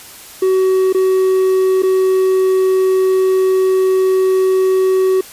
triangle tone with dropouts, 376.8 Hz, F#4, 32 cents sharp, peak -8 dBFS, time 0.42-5.21 s, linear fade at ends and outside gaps 5 ms, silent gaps 0.927-0.946 / 1.823-1.832 s, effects white hiss -36 dBFS RMS until 5.32 s + resampled to 32000 Hz

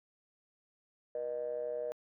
triangle ring-modulated tone, 65.9 Hz, C2, 13 cents sharp, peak -29 dBFS, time 1.15-1.92 s, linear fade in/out 0 ms, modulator 547 Hz, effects tanh soft clip ceiling -26 dBFS

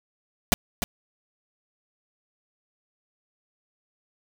pink noise with echo, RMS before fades -18 dBFS, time 0.52-0.54 s, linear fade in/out 0 ms, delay 300 ms, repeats 1, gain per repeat -9 dB, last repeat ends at 0.84 s, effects none

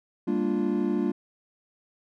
triangle chord, G minor seventh, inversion none, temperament equal with one note detuned, 200.2 / 233.1 / 293.7 / 349.2 Hz, G3 / Bb3 / D4 / F4, +37 / 0 / 0 / 0 cents, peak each -27 dBFS, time 0.27-1.12 s, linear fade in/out 10 ms, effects none

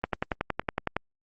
click train, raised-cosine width 0.5 ms, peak -11 dBFS, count 11, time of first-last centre 0.04-0.966 s, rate 10.8 Hz, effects Opus 24 kbps

